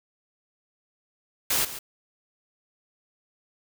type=noise with echo; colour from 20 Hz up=white; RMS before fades=-24 dBFS; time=1.5-1.65 s; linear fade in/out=5 ms; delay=140 ms; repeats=1; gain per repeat=-13 dB; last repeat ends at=1.79 s; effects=none